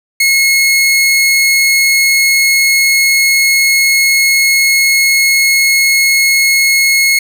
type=tone; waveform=sawtooth; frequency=2172 Hz; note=C#7; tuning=36 cents flat; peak=-4 dBFS; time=0.2-7.19 s; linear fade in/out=5 ms; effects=none